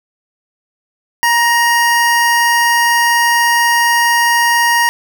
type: tone pair together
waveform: square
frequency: 946 / 1870.3 Hz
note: A#5 / A#6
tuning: +25 / +5 cents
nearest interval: octave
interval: 1180 cents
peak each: -13 dBFS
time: 1.23-4.89 s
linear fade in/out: 0 ms
effects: none